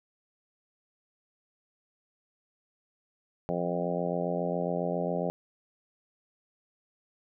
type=harmonic tone with a mistuned harmonic; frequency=87.31 Hz; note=F2; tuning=in tune; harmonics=2 / 3 / 4 / 5 / 6 / 7 / 8 / 9; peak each=-33 / -39 / -39 / -36 / -35 / -34 / -39 / -40 dBFS; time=3.49-5.3 s; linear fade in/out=0 ms; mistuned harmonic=2; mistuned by=-16 cents; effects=none